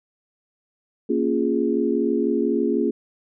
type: chord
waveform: sine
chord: Bb minor seventh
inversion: none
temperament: equal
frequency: 233.1 / 277.2 / 349.2 / 415.3 Hz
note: Bb3 / Db4 / F4 / Ab4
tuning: 0 / 0 / 0 / 0 cents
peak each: -24 dBFS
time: 1.09-2.91 s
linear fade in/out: 10 ms
effects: none